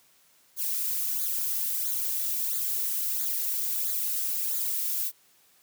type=noise with flanger; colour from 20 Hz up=violet; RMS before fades=-29 dBFS; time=0.56-5.12 s; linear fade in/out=50 ms; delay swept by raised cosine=0.36 to 2.86 ms; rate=1.5 Hz; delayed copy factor=-0.8; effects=white hiss -62 dBFS RMS until 5.62 s + high-pass 80 Hz 12 dB/octave